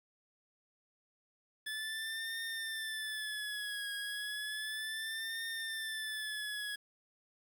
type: tone with vibrato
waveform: 25% pulse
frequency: 1732 Hz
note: A6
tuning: 28 cents flat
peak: -34 dBFS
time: 1.66-6.76 s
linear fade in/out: 10 ms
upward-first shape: triangle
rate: 0.33 Hz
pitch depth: 90 cents each way
effects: 10-bit